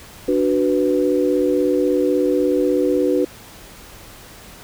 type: chord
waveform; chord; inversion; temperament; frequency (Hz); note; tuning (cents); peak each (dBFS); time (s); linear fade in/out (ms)
sine; B minor; first; equal; 293.7 / 370 / 493.9; D4 / F#4 / B4; 0 / 0 / 0; -19; 0.28-3.25; 5
effects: pink hiss -41 dBFS RMS until 4.63 s